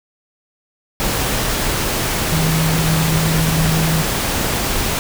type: tone in noise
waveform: sine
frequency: 160 Hz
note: D#3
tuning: 49 cents sharp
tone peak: -15 dBFS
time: 2.32-4.02 s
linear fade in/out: 0 ms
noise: pink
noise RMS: -19 dBFS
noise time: 1-4.99 s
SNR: +1 dB
effects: none